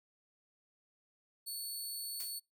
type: tone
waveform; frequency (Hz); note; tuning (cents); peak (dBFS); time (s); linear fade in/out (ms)
15% pulse; 4435; C#8; 0; -33; 1.46-2.4; 20
type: noise with exponential decay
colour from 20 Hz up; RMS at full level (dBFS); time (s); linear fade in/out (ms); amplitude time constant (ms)
blue; -41; 2.2-2.38; 1; 39
effects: noise-tail reverb RT60 0.2 s tail -25 dB re dry